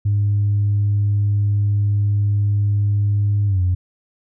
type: tone with pitch glide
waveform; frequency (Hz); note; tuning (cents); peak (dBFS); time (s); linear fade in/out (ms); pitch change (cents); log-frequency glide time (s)
sine; 102.4 to 90.7; G#2 to F#2; -24 to -34; -13; 0.05-3.75; 10; -210; 3.47-3.61
effects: tanh soft clip ceiling -11 dBFS